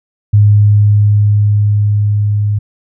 sine tone with level ramp, 103.83 Hz, G#2, in tune, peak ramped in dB -3 to -10 dBFS, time 0.33-2.59 s, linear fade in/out 10 ms, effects none

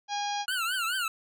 harmonic tone, 818 Hz, G#5, 26 cents flat, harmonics 1 / 2 / 3 / 4 / 5 / 6 / 7 / 8, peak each -30 / -41 / -42 / -39 / -43 / -42 / -42 / -51 dBFS, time 0.08-0.46 s, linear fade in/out 50 ms
25% pulse tone with vibrato, 1427 Hz, F6, 37 cents sharp, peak -24 dBFS, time 0.48-1.08 s, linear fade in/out 2 ms, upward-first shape triangle, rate 4.7 Hz, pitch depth 170 cents each way
effects none

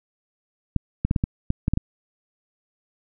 clicks, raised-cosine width 5 ms, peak -8 dBFS, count 9, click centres 0.763 / 1.05 / 1.111 / 1.162 / 1.239 / 1.504 / 1.681 / 1.736 / 1.774 s, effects none

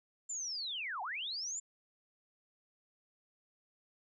sine linear two-way sweep, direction down then up, 7350 to 707 to 7350 Hz, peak -37 dBFS, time 0.29-1.6 s, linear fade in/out 10 ms, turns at 1.02 s, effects none

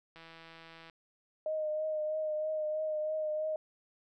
click train, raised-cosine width 0.3 ms, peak -36 dBFS, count 122, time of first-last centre 0.16-0.898 s, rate 164 Hz
sine tone with vibrato, 618 Hz, D#5, 12 cents flat, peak -31 dBFS, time 1.46-3.56 s, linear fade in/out 2 ms, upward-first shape triangle, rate 3.1 Hz, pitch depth 27 cents each way
effects none

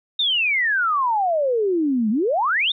sine exponential two-way sweep, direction down then up, 3742 to 205 to 3742 Hz, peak -17 dBFS, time 0.19-2.72 s, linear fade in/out 5 ms, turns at 2.1 s, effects none

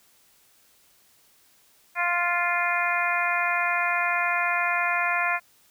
harmonic tone, 349.2 Hz, F4, in tune, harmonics 2 / 3 / 4 / 5 / 6 / 7, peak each -29 / -29 / -29 / -29 / -29 / -29 dBFS, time 1.95-5.4 s, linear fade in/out 50 ms, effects white hiss -60 dBFS RMS until 5.7 s

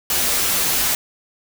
white noise with comb filter, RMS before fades -19 dBFS, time 0.1-0.95 s, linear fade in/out 2 ms, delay 9.5 ms, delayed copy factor -0.7, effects none

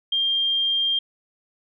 sine tone, 3197 Hz, G7, 33 cents sharp, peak -19 dBFS, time 0.12-0.99 s, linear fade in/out 5 ms, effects none

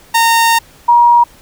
sawtooth / sine tone pair in turn, 919 / 952.2 Hz, A#5 / A#5, -25 / +37 cents, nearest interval minor second, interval 62 cents, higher second, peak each -4 dBFS, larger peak neither, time 0.14-0.59 / 0.88-1.24 s, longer first, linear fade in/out 10 ms, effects pink hiss -43 dBFS RMS until 1.41 s

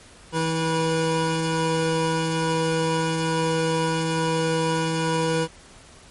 25% pulse tone pair together, 161.92 / 486.9 Hz, E3 / B4, -31 / -25 cents, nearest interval octave + perfect fifth, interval 1906 cents, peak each -20 dBFS, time 0.32-5.48 s, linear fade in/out 50 ms, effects pink hiss -48 dBFS RMS until 6.1 s + MP3 48 kbps

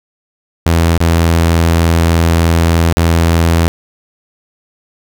sawtooth tone with dropouts, 83.3 Hz, E2, 19 cents sharp, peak -4 dBFS, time 0.66-3.68 s, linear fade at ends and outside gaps 0 ms, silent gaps 0.977-1.004 / 2.927-2.97 s, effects none

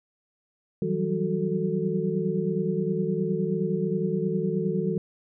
sine tone cluster, 161.2 / 184.1 / 193.7 / 370.4 / 443.2 Hz, E3 / F#3 / G3 / F#4 / A4, -38 / -8 / -20 / +2 / +13 cents, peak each -30 dBFS, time 0.82-4.98 s, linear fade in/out 2 ms, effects none

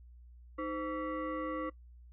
sine tone with frequency modulation, 311.1 Hz, D#4, in tune, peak -34 dBFS, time 0.58-1.7 s, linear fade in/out 10 ms, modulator 828 Hz, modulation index 1.3, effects noise-tail reverb RT60 0.1 s tail -21 dB re dry + added 60 Hz sine -52 dBFS peak until 2.12 s

